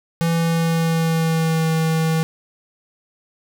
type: tone with pitch glide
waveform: square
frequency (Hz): 166.6 to 161.02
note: E3 to E3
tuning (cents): +19 to -40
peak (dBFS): -17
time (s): 0.21-2.23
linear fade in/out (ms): 0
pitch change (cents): -59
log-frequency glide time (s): 0.34-1.69
effects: none